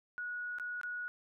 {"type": "tone with dropouts", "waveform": "sine", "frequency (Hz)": 1459, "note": "F#6", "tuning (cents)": -25, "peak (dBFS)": -37, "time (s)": [0.18, 1.08], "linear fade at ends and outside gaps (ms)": 0, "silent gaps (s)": [[0.585, 0.598], [0.813, 0.833]], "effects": []}